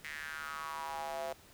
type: tone with high-pass filter sweep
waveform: square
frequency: 74.8 Hz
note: D2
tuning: 32 cents sharp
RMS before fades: -41 dBFS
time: 0.04-1.33 s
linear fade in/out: 5 ms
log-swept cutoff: 2000 to 600 Hz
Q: 5.3
effects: pink hiss -59 dBFS RMS until 1.53 s